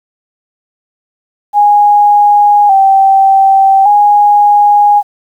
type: tone with vibrato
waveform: sine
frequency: 801 Hz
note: G5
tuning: 37 cents sharp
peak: -3 dBFS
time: 1.53-5.03 s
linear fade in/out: 50 ms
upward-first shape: square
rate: 0.43 Hz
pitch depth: 51 cents each way
effects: 7-bit